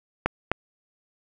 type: clicks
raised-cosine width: 0.5 ms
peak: -6 dBFS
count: 2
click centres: 0.26 / 0.516 s
effects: none